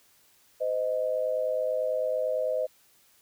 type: tone pair together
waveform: sine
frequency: 513.3 / 622.3 Hz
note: C5 / D#5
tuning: -33 / 0 cents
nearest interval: minor third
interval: 333 cents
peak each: -28 dBFS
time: 0.6-2.67 s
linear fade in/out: 20 ms
effects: white hiss -62 dBFS RMS until 3.21 s